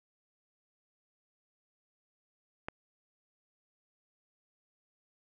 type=click; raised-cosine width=0.5 ms; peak=-21 dBFS; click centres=2.685 s; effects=none